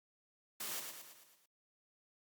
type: noise with echo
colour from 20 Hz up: white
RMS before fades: -42 dBFS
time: 0.6-0.8 s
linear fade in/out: 5 ms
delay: 110 ms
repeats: 6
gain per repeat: -5 dB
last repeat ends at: 1.46 s
effects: high-pass 150 Hz 12 dB/octave + Opus 48 kbps